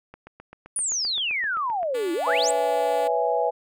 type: click train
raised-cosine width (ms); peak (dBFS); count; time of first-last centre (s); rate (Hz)
0.5; -27; 14; 0.14-1.831; 7.69
type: exponential two-way sweep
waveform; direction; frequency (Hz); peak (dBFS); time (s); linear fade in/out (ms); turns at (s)
sine; down then up; 9956 to 319.2 to 8650; -23; 0.76-2.51; 2; 2.13
type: tone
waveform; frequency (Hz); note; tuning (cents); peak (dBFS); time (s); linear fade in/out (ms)
5% pulse; 288.8; D4; -29; -24; 1.94-3.08; 10
type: chord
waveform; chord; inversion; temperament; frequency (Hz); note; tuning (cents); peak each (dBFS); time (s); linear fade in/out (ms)
sine; C# minor seventh; third; equal; 493.9 / 554.4 / 659.3 / 830.6; B4 / C#5 / E5 / G#5; 0 / 0 / 0 / 0; -25 / -29 / -25 / -25; 2.26-3.51; 20
effects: none